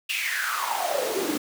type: noise with high-pass filter sweep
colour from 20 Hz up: pink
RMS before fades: -27 dBFS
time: 0.09-1.38 s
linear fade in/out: 10 ms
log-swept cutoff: 2800 to 270 Hz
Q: 7.4
effects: none